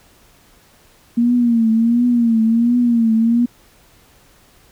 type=tone with vibrato; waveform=sine; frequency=233.1 Hz; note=A#3; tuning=in tune; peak=-11 dBFS; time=1.17-3.46 s; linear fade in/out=10 ms; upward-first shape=triangle; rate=1.4 Hz; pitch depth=94 cents each way; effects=pink hiss -51 dBFS RMS until 4.71 s